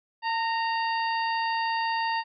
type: harmonic tone with a mistuned harmonic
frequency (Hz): 926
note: A#5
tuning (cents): -12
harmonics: 1 / 2 / 3 / 4 / 5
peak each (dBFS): -26 / -32 / -36 / -45 / -38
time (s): 0.22-2.24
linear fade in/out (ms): 50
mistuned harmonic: 1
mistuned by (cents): -37
effects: none